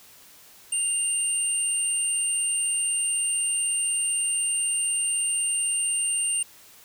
sine tone pair together, 2794 / 8870 Hz, F7 / C#9, 0 / 0 cents, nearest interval octave + minor sixth, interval 2000 cents, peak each -31 / -23 dBFS, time 0.72-6.43 s, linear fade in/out 5 ms, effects white hiss -51 dBFS RMS until 6.84 s

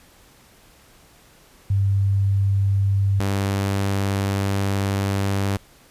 sine / sawtooth tone pair in turn, 98.6 / 98.6 Hz, G2 / G2, +11 / +11 cents, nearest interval unison, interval 0 cents, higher neither, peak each -16 dBFS, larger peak neither, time 1.7-3.2 / 3.2-5.57 s, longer second, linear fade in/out 5 ms, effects pink hiss -52 dBFS RMS until 5.9 s + resampled to 32000 Hz

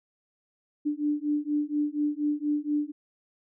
sine beating tone pair, 293.7 / 297.9 Hz, D4 / D4, 0 / +25 cents, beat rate 4.2 Hz, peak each -28 dBFS, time 0.85-2.92 s, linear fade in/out 20 ms, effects none

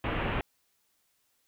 pink low-pass noise, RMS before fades -31 dBFS, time 0.04-0.41 s, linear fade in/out 2 ms, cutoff 3000 Hz, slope 48 dB/octave, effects white hiss -73 dBFS RMS until 1.47 s

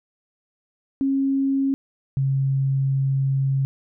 sine tone pair in turn, 272 / 135.64 Hz, C#4 / C#3, -33 / -37 cents, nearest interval octave, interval 1204 cents, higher first, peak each -18 dBFS, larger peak neither, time 1.01-1.74 / 2.17-3.65 s, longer second, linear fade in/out 0 ms, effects none

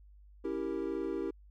triangle chord, C# diminished seventh, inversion none, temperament equal, 277.2 / 329.6 / 392 / 466.2 Hz, C#4 / E4 / G4 / Bb4, 0 / 0 / 0 / 0 cents, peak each -39 / -35 / -35 / -39 dBFS, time 0.44-1.31 s, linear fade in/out 10 ms, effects added 50 Hz sine -54 dBFS peak until 1.5 s

